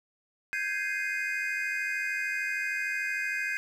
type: chord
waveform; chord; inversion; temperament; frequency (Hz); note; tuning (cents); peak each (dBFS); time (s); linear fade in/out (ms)
triangle; Ab major seventh; third; equal; 1568 / 1661.2 / 2093 / 2489; G6 / Ab6 / C7 / Eb7; 0 / 0 / 0 / 0; -33; 0.53-3.57; 0
effects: none